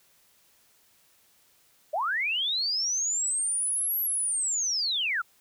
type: linear two-way sweep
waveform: sine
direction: up then down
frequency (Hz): 559 to 11840 to 1260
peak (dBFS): -25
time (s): 1.93-5.22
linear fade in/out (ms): 10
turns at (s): 4
effects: white hiss -63 dBFS RMS until 5.4 s